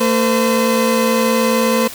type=tone pair together; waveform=30% pulse; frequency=226.1 / 511.4 Hz; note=A3 / C5; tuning=+47 / -40 cents; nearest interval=octave + major second; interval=1413 cents; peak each=-13 dBFS; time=0-1.88 s; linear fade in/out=10 ms; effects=white hiss -32 dBFS RMS until 1.94 s